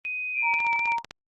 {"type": "tone", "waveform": "sine", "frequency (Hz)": 2502, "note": "D#7", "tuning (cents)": 9, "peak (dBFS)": -28, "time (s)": [0.05, 0.59], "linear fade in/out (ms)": 0}
{"type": "tone with vibrato", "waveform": "sine", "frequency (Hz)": 2349, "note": "D7", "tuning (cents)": 0, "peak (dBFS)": -24, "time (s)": [0.34, 0.97], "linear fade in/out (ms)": 50, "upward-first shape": "triangle", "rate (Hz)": 4.3, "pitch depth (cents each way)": 35}
{"type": "tone with tremolo", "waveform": "sine", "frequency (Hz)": 932.3, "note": "A#5", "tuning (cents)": 0, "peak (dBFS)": -24, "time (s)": [0.42, 1.03], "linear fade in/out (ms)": 50, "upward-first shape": "square", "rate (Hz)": 4.4, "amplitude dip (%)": 50}
{"type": "click train", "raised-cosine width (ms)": 0.2, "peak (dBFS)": -19, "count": 10, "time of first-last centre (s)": [0.54, 1.11], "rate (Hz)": 15.8}
{"effects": ["Opus 24 kbps"]}